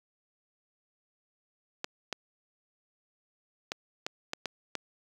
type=clicks; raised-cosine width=0.2 ms; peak=-15 dBFS; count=7; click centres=1.844 / 2.127 / 3.719 / 4.065 / 4.334 / 4.457 / 4.753 s; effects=high-pass 150 Hz 12 dB/octave + 7-bit